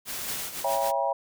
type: noise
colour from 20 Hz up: white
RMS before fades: -34 dBFS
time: 0.05-0.45 s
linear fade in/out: 50 ms
type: noise with tremolo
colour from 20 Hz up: white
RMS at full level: -33 dBFS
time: 0.27-0.92 s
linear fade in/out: 20 ms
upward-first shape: triangle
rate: 7.1 Hz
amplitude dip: 65%
type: chord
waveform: sine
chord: C# diminished seventh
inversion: none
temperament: just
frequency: 554.4 / 665.2 / 798.3 / 957.9 Hz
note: C#5 / E5 / G5 / Bb5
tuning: 0 / +16 / +31 / +47 cents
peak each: -29 dBFS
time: 0.64-1.13 s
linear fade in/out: 5 ms
effects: none